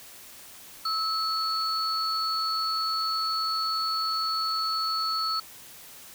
sine tone pair together, 1301 / 4414 Hz, E6 / C#8, -23 / -8 cents, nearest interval octave + major sixth, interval 2115 cents, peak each -28 dBFS, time 0.85-5.4 s, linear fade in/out 5 ms, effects white hiss -47 dBFS RMS until 6.14 s

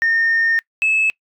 sine tone pair in turn, 1826 / 2602 Hz, A#6 / E7, -36 / -23 cents, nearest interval tritone, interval 613 cents, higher second, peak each -12 dBFS, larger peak neither, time 0.02-0.59 / 0.82-1.1 s, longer first, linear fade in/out 0 ms, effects noise-tail reverb RT60 0.1 s tail -25 dB re dry + tanh soft clip ceiling -10 dBFS

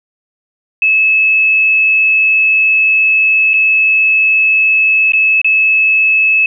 sine tone with dropouts, 2597 Hz, E7, 26 cents flat, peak -7 dBFS, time 0.82-6.46 s, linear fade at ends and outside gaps 2 ms, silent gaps 3.535-3.539 / 5.121-5.134 / 5.416-5.445 s, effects none

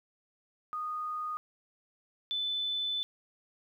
sine tone pair in turn, 1235 / 3508 Hz, D#6 / A7, -13 / -6 cents, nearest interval octave + tritone, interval 1807 cents, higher second, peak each -33 / -30 dBFS, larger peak second, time 0.73-1.37 / 2.31-3.03 s, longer second, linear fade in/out 0 ms, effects 11-bit

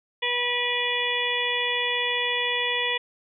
harmonic tone, 486.9 Hz, B4, 25 cents flat, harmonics 1 / 2 / 4 / 5 / 6 / 7, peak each -32 / -32 / -28 / -30 / -31 / -29 dBFS, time 0.22-2.98 s, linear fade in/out 10 ms, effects none

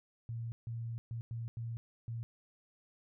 sine tone bursts at uneven times, 115.7 Hz, A#2, 13 cents flat, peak -37 dBFS, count 6, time 0.29-0.52 / 0.67-0.98 / 1.11-1.21 / 1.31-1.48 / 1.57-1.77 / 2.08-2.23 s, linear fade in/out 0 ms, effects none

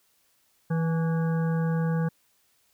harmonic tone with a mistuned harmonic, 163.3 Hz, E3, 16 cents flat, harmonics 1 / 3 / 5 / 7 / 9 / 10, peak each -23 / -34 / -40 / -43 / -44 / -43 dBFS, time 0.7-2.09 s, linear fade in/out 10 ms, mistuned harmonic 5, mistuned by +50 cents, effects white hiss -67 dBFS RMS until 2.73 s

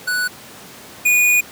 square tone pair in turn, 1480 / 2456 Hz, F#6 / D#7, 0 / -23 cents, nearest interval major sixth, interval 877 cents, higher second, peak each -18 / -12 dBFS, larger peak second, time 0.07-0.28 / 1.05-1.41 s, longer second, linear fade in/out 10 ms, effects pink hiss -38 dBFS RMS until 1.51 s + high-pass 150 Hz 12 dB/octave

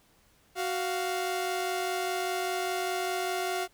sawtooth tone pair together, 371.8 / 698.6 Hz, F#4 / F5, +8 / 0 cents, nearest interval major seventh, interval 1092 cents, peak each -28 dBFS, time 0.55-3.68 s, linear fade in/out 50 ms, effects pink hiss -64 dBFS RMS until 3.73 s

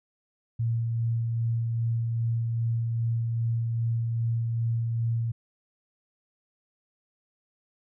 sine tone with tremolo, 115.5 Hz, A#2, 16 cents flat, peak -23 dBFS, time 0.59-5.32 s, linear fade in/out 10 ms, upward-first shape sine, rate 2.5 Hz, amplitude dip 25%, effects none

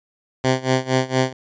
10% pulse tone with tremolo, 130 Hz, C3, 11 cents flat, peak -6 dBFS, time 0.44-1.33 s, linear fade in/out 2 ms, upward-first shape sine, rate 4.3 Hz, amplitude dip 90%, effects resampled to 16000 Hz

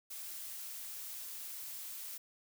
blue noise, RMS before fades -45 dBFS, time 0.1-2.18 s, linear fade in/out 10 ms, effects none

